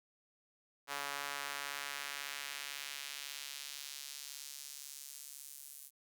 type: tone with high-pass filter sweep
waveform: sawtooth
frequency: 141.9 Hz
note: C#3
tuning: 41 cents sharp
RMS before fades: -45 dBFS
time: 0.87-5.91 s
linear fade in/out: 50 ms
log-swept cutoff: 1000 to 10000 Hz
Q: 0.96
effects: none